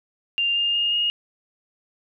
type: tone with pitch steps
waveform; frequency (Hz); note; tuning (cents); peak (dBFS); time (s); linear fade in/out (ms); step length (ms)
sine; 2794 / 2815 / 2836 / 2858; F7 / F7 / F7 / F7; 0 / +13 / +26 / +39; -19; 0.38-1.1; 0; 180
effects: none